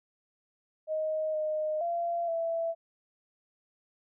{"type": "tone with pitch steps", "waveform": "sine", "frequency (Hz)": [625, 617, 685, 664], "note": ["D#5", "D#5", "F5", "E5"], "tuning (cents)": [8, -15, -34, 12], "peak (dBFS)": -28, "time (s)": [0.87, 2.75], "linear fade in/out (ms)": 50, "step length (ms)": 470, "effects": []}